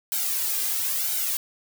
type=noise with flanger; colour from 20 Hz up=blue; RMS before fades=-26 dBFS; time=0.12-1.37 s; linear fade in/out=0 ms; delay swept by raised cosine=1.3 to 2.5 ms; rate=1 Hz; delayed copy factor=+0.95; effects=none